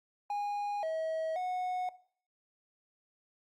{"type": "tone with pitch steps", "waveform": "triangle", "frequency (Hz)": [820, 641, 732], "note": ["G#5", "E5", "F#5"], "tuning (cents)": [-22, -49, -19], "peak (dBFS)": -30, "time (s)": [0.3, 1.89], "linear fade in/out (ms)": 2, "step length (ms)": 530, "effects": ["noise-tail reverb RT60 0.5 s tail -17 dB re dry", "Opus 48 kbps"]}